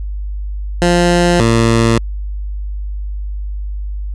15% pulse tone pair in turn, 174.61 / 114.87 Hz, F3 / A#2, 0 / -25 cents, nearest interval perfect fifth, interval 725 cents, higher first, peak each -3 dBFS, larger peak neither, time 0.82-1.4 / 1.4-1.98 s, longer neither, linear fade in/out 0 ms, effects added 50 Hz sine -19 dBFS peak until 4.14 s + resampled to 22050 Hz

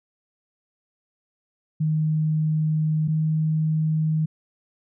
sine tone pair in turn, 155.56 / 156.73 Hz, D#3 / D#3, 0 / +13 cents, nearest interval unison, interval 13 cents, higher second, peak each -19 dBFS, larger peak neither, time 1.8-3.08 / 3.08-4.26 s, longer first, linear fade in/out 10 ms, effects none

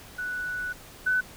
sine tone pair in turn, 1480 / 1503.3 Hz, F#6 / F#6, 0 / +27 cents, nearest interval unison, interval 27 cents, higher second, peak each -29 / -21 dBFS, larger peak second, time 0.18-0.73 / 1.06-1.21 s, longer first, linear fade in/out 10 ms, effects pink hiss -47 dBFS RMS until 1.36 s

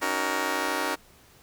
10% pulse chord, D# minor seventh, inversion third, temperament just, 280 / 311.1 / 373.4 / 466.7 Hz, C#4 / D#4 / F#4 / A#4, +18 / 0 / +16 / +2 cents, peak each -24 dBFS, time 0.01-0.96 s, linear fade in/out 20 ms, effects pink hiss -56 dBFS RMS until 1.42 s

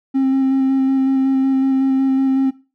triangle tone with vibrato, 266.7 Hz, C4, 33 cents sharp, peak -10 dBFS, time 0.14-2.51 s, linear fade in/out 20 ms, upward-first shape square, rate 5.4 Hz, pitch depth 11 cents each way, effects noise-tail reverb RT60 0.3 s tail -18 dB re dry + tanh soft clip ceiling -7 dBFS

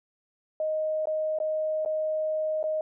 sine tone with dropouts, 623 Hz, D#5, 2 cents sharp, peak -25 dBFS, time 0.6-2.81 s, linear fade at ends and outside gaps 2 ms, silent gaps 1.056-1.071 / 1.387-1.401 / 1.85-1.859 / 2.629-2.639 s, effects none

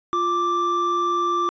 triangle tone pair together, 349.2 / 1174.7 Hz, F4 / D6, 0 / 0 cents, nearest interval octave + major sixth, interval 2100 cents, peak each -24 / -18 dBFS, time 0.13-1.49 s, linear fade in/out 0 ms, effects resampled to 16000 Hz

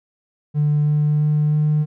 triangle tone with pitch steps, 148.5 / 149.45 / 150.4 / 151.36 Hz, D3 / D3 / D3 / D#3, +20 / +31 / +42 / -47 cents, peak -11 dBFS, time 0.54-1.86 s, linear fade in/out 50 ms, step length 330 ms, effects tanh soft clip ceiling -11 dBFS

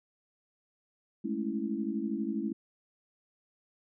sine chord, A major seventh, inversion third, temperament equal, 207.7 / 220 / 277.2 / 329.6 Hz, G#3 / A3 / C#4 / E4, 0 / 0 / 0 / 0 cents, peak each -36 / -35 / -37 / -36 dBFS, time 1.24-2.53 s, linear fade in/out 10 ms, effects none

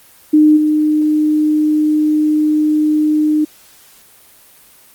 sine tone with level steps, 304.8 Hz, D#4, 36 cents flat, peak -5 / -10 dBFS, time 0.33-3.45 s, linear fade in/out 10 ms, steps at 0.56 s, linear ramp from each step 20 ms, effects white hiss -45 dBFS RMS until 4.94 s + Opus 24 kbps

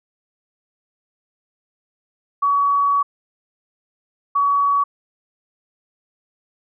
sine tone bursts at uneven times, 1131 Hz, C#6, 34 cents sharp, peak -14 dBFS, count 2, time 2.42-3.03 / 4.35-4.84 s, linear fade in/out 10 ms, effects none

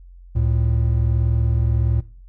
triangle tone pair together, 70.6 / 112.07 Hz, C#2 / A2, +32 / +32 cents, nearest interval minor sixth, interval 800 cents, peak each -17 dBFS, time 0.35-2.01 s, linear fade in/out 10 ms, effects noise-tail reverb RT60 0.4 s tail -19 dB re dry + added 44 Hz sine -40 dBFS peak until 2.28 s

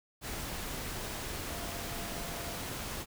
sine tone in noise, 687 Hz, F5, 29 cents flat, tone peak -47 dBFS, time 1.47-2.61 s, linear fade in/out 50 ms, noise pink, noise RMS -39 dBFS, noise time 0.21-3.06 s, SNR -11 dB, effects none

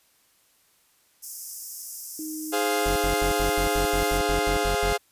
white high-pass noise, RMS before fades -36 dBFS, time 1.22-4.19 s, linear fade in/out 20 ms, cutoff 5100 Hz, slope 96 dB/octave
sine tone with pitch glide, 311.1 to 307 Hz, D#4 to D#4, 0 to -23 cents, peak -32 dBFS, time 2.19-4.64 s, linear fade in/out 2 ms, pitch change -23 cents, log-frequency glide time 3.19-4.24 s
sawtooth chord, F minor, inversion first, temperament equal, 415.3 / 523.3 / 698.5 Hz, Ab4 / C5 / F5, 0 / 0 / 0 cents, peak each -22 / -27 / -23 dBFS, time 2.52-4.98 s, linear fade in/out 20 ms
40% pulse tone bursts, 46.25 Hz, F#1, in tune, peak -25 dBFS, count 12, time 2.86-4.927 s, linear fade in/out 0 ms, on 98 ms, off 81 ms
effects white hiss -63 dBFS RMS until 5.11 s + resampled to 32000 Hz

